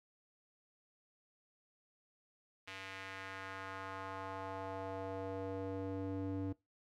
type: tone with band-pass filter sweep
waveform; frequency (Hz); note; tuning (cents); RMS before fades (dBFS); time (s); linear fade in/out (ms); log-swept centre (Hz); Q
square; 96; G2; -36; -43; 2.67-6.53; 10; 2500 to 270; 1.6
effects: noise-tail reverb RT60 0.2 s tail -21 dB re dry